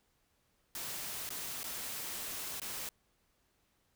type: noise with dropouts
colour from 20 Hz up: white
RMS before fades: -41 dBFS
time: 0.75-2.89 s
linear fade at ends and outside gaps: 1 ms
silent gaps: 1.291-1.304 / 1.632-1.641 / 2.599-2.617 s
effects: pink hiss -75 dBFS RMS until 3.95 s